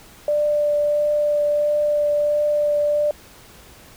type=tone with vibrato; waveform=sine; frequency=591 Hz; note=D5; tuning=11 cents sharp; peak=-16 dBFS; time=0.28-3.11 s; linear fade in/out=2 ms; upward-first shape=triangle; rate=1.5 Hz; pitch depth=10 cents each way; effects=pink hiss -46 dBFS RMS until 3.96 s